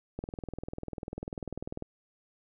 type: click train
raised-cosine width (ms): 2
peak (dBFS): -23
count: 34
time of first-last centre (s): 0.19-1.824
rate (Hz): 20.2
effects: none